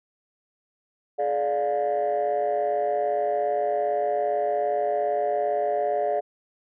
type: chord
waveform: sine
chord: D diminished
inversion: second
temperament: just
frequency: 422.9 / 587.3 / 704.8 Hz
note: Ab4 / D5 / F5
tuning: +31 / 0 / +16 cents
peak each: -27 / -24 / -24 dBFS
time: 1.18-6.21 s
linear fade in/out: 20 ms
effects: tanh soft clip ceiling -17 dBFS